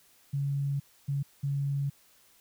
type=tone bursts at uneven times; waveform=sine; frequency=140.3 Hz; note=C#3; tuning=21 cents sharp; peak=-27 dBFS; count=3; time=0.33-0.8 / 1.08-1.23 / 1.43-1.9 s; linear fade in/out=10 ms; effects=white hiss -62 dBFS RMS until 2.4 s